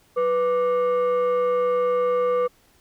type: tone pair together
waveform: sine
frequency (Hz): 493.9 / 1174.7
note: B4 / D6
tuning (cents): 0 / 0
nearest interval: octave + minor third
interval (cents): 1500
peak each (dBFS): -17 / -24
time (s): 0.16-2.48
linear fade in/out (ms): 20
effects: tanh soft clip ceiling -16 dBFS + pink hiss -59 dBFS RMS until 2.8 s